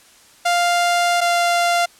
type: tone pair in turn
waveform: sawtooth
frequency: 698.5 / 694.5 Hz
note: F5 / F5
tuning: 0 / -10 cents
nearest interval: unison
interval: 10 cents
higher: first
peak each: -11 dBFS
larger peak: neither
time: 0.45-1.21 / 1.21-1.86 s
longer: first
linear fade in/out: 10 ms
effects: white hiss -49 dBFS RMS until 1.99 s + low-pass 10000 Hz 12 dB/octave